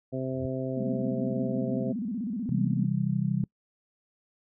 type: harmonic tone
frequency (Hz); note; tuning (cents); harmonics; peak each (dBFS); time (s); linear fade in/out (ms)
130.81; C3; 0; 1 / 2 / 3 / 4 / 5; -34 / -33 / -37 / -36 / -38; 0.12-1.93; 20
type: tone with exponential growth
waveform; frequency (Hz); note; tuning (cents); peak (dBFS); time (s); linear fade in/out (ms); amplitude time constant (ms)
sine; 90.9; F#2; -30; -32; 0.26-0.46; 5; 43
type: tone with vibrato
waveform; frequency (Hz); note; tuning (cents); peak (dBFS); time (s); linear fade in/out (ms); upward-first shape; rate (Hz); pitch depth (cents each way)
sine; 222.5; A3; +20; -29; 0.77-2.85; 5; square; 16; 180
type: chord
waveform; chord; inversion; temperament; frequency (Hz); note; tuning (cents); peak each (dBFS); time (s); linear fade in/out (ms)
sine; C major; none; just; 130.81 / 163.52 / 196.22; C3 / E3 / G3; 0 / -14 / +2; -29; 2.49-3.44; 2
effects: noise-tail reverb RT60 0.1 s tail -26 dB re dry